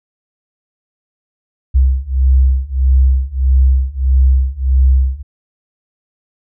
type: beating tone pair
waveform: sine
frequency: 64.7 / 66.3 Hz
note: C2 / C2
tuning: -19 / +23 cents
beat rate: 1.6 Hz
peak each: -12 / -11 dBFS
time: 1.74-5.23 s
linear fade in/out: 20 ms
effects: none